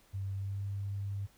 sine tone with pitch glide, 97.5 to 99.55 Hz, G2 to G2, -9 to +27 cents, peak -34 dBFS, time 0.13-1.27 s, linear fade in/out 20 ms, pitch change +36 cents, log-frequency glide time 0.34-0.64 s, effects pink hiss -65 dBFS RMS until 1.37 s

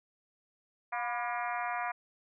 harmonic tone with a mistuned harmonic, 238.7 Hz, A#3, 41 cents sharp, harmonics 3 / 4 / 5 / 6 / 7 / 8 / 9 / 10, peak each -36 / -38 / -40 / -42 / -43 / -44 / -45 / -46 dBFS, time 0.92-1.92 s, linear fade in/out 10 ms, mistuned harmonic 4, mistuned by +55 cents, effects none

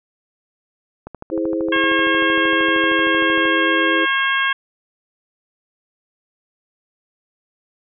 click train, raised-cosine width 1 ms, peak -18 dBFS, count 32, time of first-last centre 1.07-3.455 s, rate 13 Hz
sine chord, E augmented, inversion none, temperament equal with one note detuned, 327.2 / 415.3 / 523.3 Hz, E4 / G#4 / B#4, -13 / 0 / 0 cents, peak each -20 / -26 / -24 dBFS, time 1.31-4.06 s, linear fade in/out 20 ms
harmonic tone, 541 Hz, C#5, 42 cents flat, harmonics 2 / 3 / 4 / 5 / 6, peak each -22 / -18 / -25 / -26 / -25 dBFS, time 1.72-4.53 s, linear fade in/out 5 ms
effects none

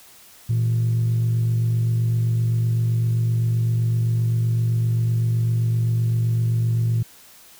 sine tone pair together, 115.3 / 163.06 Hz, A#2 / E3, -19 / -19 cents, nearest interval tritone, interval 600 cents, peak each -16 / -28 dBFS, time 0.49-7.03 s, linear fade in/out 10 ms, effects tanh soft clip ceiling -14 dBFS + white hiss -48 dBFS RMS until 7.59 s

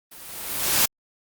white noise with level ramp, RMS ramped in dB -44 to -17 dBFS, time 0.11-0.86 s, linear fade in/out 10 ms, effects Opus 32 kbps

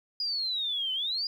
sine exponential two-way sweep, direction down then up, 4930 to 3010 to 4930 Hz, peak -28 dBFS, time 0.2-1.27 s, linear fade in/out 2 ms, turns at 0.93 s, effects 10-bit

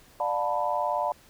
sine chord, B half-diminished seventh, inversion first, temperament just, 592.7 / 711.2 / 889 / 987.8 Hz, D5 / F5 / A5 / B5, +16 / +31 / +18 / 0 cents, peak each -30 dBFS, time 0.2-1.12 s, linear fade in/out 2 ms, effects pink hiss -56 dBFS RMS until 1.29 s

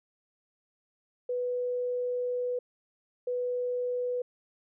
sine tone bursts at uneven times, 493.9 Hz, B4, in tune, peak -28 dBFS, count 2, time 1.29-2.59 / 3.27-4.22 s, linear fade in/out 5 ms, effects none

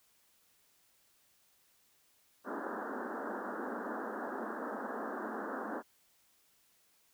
pink band-pass noise, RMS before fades -40 dBFS, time 2.44-5.83 s, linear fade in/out 50 ms, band 210 to 1700 Hz, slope 96 dB/octave, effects white hiss -70 dBFS RMS until 7.13 s

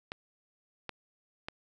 clicks, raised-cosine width 0.3 ms, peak -21 dBFS, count 3, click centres 0.119 / 0.893 / 1.485 s, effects none

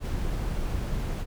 brown noise, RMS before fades -29 dBFS, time 0-1.26 s, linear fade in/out 50 ms, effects none

